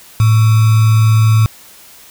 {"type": "tone with sample-and-hold", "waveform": "sine", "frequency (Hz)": 110, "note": "A2", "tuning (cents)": 0, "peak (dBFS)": -6, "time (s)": [0.2, 1.46], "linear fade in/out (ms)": 0, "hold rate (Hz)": 1225, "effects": ["white hiss -40 dBFS RMS until 2.1 s"]}